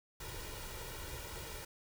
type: noise with comb filter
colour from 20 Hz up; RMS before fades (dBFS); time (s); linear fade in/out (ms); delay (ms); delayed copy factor
pink; -45; 0.2-1.65; 5; 2.1; +0.65
effects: none